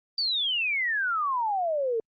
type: exponential sweep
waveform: sine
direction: down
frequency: 4699 to 436.9 Hz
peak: -24 dBFS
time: 0.18-2 s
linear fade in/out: 2 ms
effects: Opus 48 kbps